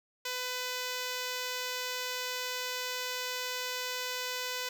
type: tone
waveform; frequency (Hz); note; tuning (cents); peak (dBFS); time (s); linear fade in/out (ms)
5% pulse; 501; B4; +25; -22; 0.25-4.69; 5
effects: none